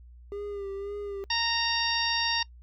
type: tone with vibrato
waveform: triangle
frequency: 401.5 Hz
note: G4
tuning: 41 cents sharp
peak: -31 dBFS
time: 0.32-1.24 s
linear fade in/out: 0 ms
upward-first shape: sine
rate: 1.9 Hz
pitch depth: 40 cents each way
type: harmonic tone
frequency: 927 Hz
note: A#5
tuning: 10 cents flat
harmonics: 1 / 2 / 3 / 4 / 5 / 6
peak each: -32 / -32 / -32 / -32 / -32 / -32 dBFS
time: 1.3-2.43 s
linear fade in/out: 5 ms
effects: noise-tail reverb RT60 0.1 s tail -25 dB re dry + added 60 Hz sine -47 dBFS peak until 2.62 s